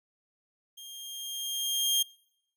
sawtooth tone with level ramp, 3215 Hz, G7, 43 cents sharp, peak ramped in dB -41 to -19 dBFS, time 0.77-2.03 s, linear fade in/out 10 ms, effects noise-tail reverb RT60 0.8 s tail -25 dB re dry

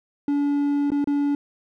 triangle tone with dropouts, 286.5 Hz, D4, 43 cents flat, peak -17 dBFS, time 0.28-1.35 s, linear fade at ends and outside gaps 2 ms, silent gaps 0.904-0.918 / 1.043-1.073 s, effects none

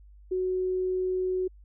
sine tone, 370 Hz, F#4, in tune, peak -25 dBFS, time 0.31-1.48 s, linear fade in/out 10 ms, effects added 50 Hz sine -49 dBFS peak until 1.64 s

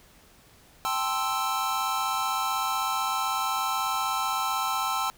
square chord, A minor seventh, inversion third, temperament equal, 784 / 880 / 1046.5 / 1318.5 Hz, G5 / A5 / C6 / E6, 0 / 0 / 0 / 0 cents, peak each -33 / -34 / -32 / -30 dBFS, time 0.85-5.1 s, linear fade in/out 0 ms, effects pink hiss -56 dBFS RMS until 5.17 s

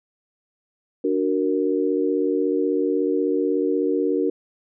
sine chord, D augmented, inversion none, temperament equal with one note detuned, 293.7 / 370 / 464.6 Hz, D4 / F#4 / A#4, 0 / 0 / -6 cents, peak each -23 dBFS, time 1.04-4.3 s, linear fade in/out 5 ms, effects none

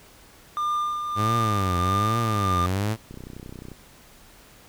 triangle tone with tremolo, 1201 Hz, D6, 38 cents sharp, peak -20 dBFS, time 0.57-2.66 s, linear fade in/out 0 ms, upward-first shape sine, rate 1.6 Hz, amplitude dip 45%
sawtooth tone with vibrato, 101.2 Hz, G#2, 44 cents flat, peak -19 dBFS, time 1.15-2.97 s, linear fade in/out 50 ms, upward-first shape triangle, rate 1.2 Hz, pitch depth 270 cents each way
click train, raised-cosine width 3 ms, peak -26 dBFS, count 20, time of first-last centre 3.11-3.717 s, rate 31.3 Hz
effects pink hiss -51 dBFS RMS until 4.68 s

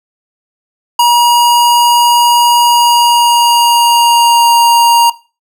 square tone with pitch glide, 955 to 939.7 Hz, A#5 to A#5, +42 to +14 cents, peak -5 dBFS, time 0.99-5.1 s, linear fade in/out 5 ms, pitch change -28 cents, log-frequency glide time 2.62-4.49 s, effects noise-tail reverb RT60 0.3 s tail -17 dB re dry

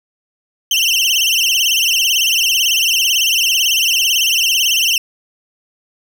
30% pulse tone with vibrato, 2913 Hz, F#7, 28 cents flat, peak -9 dBFS, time 0.71-4.98 s, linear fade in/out 2 ms, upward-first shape sine, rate 18 Hz, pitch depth 150 cents each way, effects none

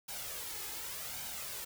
white noise with flanger, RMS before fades -42 dBFS, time 0.08-1.65 s, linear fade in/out 10 ms, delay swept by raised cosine 1.3 to 2.4 ms, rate 0.87 Hz, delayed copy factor +0.55, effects none

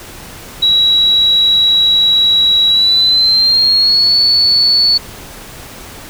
sine tone with pitch glide, 3887 to 4439 Hz, B7 to C#8, -28 to +2 cents, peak -7 dBFS, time 0.62-4.98 s, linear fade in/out 10 ms, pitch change +230 cents, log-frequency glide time 2.69-4.16 s, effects pink hiss -32 dBFS RMS until 6.09 s

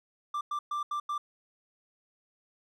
triangle tone bursts at uneven times, 1180 Hz, D6, 8 cents sharp, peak -28 dBFS, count 5, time 0.34-0.41 / 0.51-0.59 / 0.71-0.83 / 0.91-1 / 1.09-1.18 s, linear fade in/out 5 ms, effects none

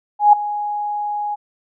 sine tone with ADSR envelope, 830.6 Hz, G#5, in tune, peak -4 dBFS, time 0.19-1.36 s, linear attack 140 ms, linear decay 5 ms, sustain -16 dB, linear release 23 ms, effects none

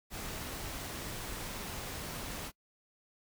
pink noise, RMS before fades -41 dBFS, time 0.1-2.52 s, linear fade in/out 50 ms, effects noise-tail reverb RT60 0.1 s tail -25 dB re dry

